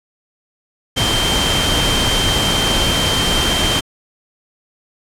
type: tone in noise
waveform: sine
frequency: 3141 Hz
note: G7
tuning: 3 cents sharp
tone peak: -18 dBFS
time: 0.96-3.81 s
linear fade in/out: 20 ms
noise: pink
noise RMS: -17 dBFS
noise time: 0.96-3.81 s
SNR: -4 dB
effects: low-pass 10000 Hz 12 dB/octave